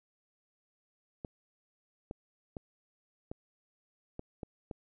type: clicks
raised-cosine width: 2 ms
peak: -26 dBFS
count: 7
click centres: 1.248 / 2.111 / 2.568 / 3.315 / 4.194 / 4.432 / 4.712 s
effects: none